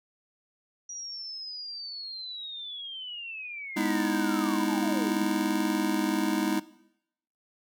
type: linear sweep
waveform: sine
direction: down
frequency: 5800 to 184.3 Hz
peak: -36 dBFS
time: 0.89-5.24 s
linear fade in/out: 5 ms
type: chord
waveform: square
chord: E major seventh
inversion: first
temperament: just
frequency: 206 / 247.2 / 309 / 329.6 Hz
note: G#3 / B3 / D#4 / E4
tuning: -14 / +2 / -12 / 0 cents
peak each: -32 / -34 / -30 / -33 dBFS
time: 3.76-6.6 s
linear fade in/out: 10 ms
effects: noise-tail reverb RT60 0.8 s tail -19 dB re dry